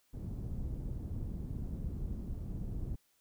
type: low-pass noise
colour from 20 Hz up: pink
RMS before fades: -39 dBFS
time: 0.13-2.96 s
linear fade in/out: 10 ms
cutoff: 200 Hz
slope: 12 dB/octave
effects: white hiss -73 dBFS RMS until 3.2 s